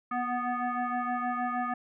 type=tone with frequency modulation; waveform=sine; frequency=249.7 Hz; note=B3; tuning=19 cents sharp; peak=-28 dBFS; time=0.11-1.74 s; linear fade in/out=5 ms; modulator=493 Hz; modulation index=2.7; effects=none